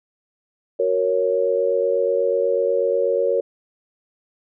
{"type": "chord", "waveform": "sine", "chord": "F# major", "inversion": "none", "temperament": "equal", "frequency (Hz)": [370, 466.2, 554.4], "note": ["F#4", "A#4", "C#5"], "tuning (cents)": [0, 0, 0], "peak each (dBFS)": [-25, -20, -20], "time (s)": [0.79, 3.41], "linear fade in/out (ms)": 10, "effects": []}